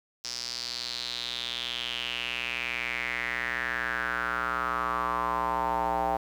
square tone with band-pass filter sweep, 60.5 Hz, B1, 35 cents flat, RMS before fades -31 dBFS, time 0.24-6.17 s, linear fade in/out 5 ms, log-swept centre 5300 to 790 Hz, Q 5.3, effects 9-bit

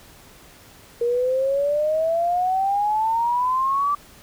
sine exponential sweep, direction up, 468.9 to 1170 Hz, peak -18 dBFS, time 1.01-3.95 s, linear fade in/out 5 ms, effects pink hiss -48 dBFS RMS until 4.22 s

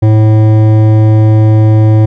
sine tone with hard clipping, 108.7 Hz, A2, 21 cents flat, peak -5 dBFS, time 0.02-2.06 s, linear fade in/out 10 ms, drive 12 dB, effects none

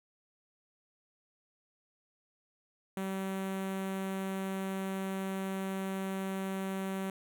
sawtooth tone with notch filter, 192 Hz, G3, 36 cents flat, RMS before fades -36 dBFS, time 2.97-7.1 s, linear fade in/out 2 ms, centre 4900 Hz, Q 1.1, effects none

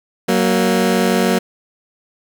20% pulse tone pair together, 187.13 / 233.6 Hz, F#3 / A#3, +20 / +4 cents, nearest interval major third, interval 384 cents, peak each -11 dBFS, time 0.28-1.39 s, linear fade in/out 10 ms, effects none

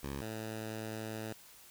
10% pulse tone pair in turn, 69.3 / 109.66 Hz, C#2 / A2, 0 / -5 cents, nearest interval minor sixth, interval 795 cents, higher second, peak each -30 / -31 dBFS, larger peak first, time 0.03-0.21 / 0.21-1.33 s, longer second, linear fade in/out 5 ms, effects white hiss -57 dBFS RMS until 1.7 s

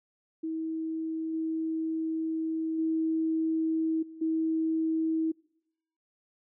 sine tone with level steps, 321.2 Hz, E4, 45 cents flat, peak -30 / -28 / -25 / -43 / -25 dBFS, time 0.43-5.32 s, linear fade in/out 10 ms, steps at 1.33 / 2.78 / 4.02 / 4.21 s, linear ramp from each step 10 ms, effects noise-tail reverb RT60 0.8 s tail -26 dB re dry

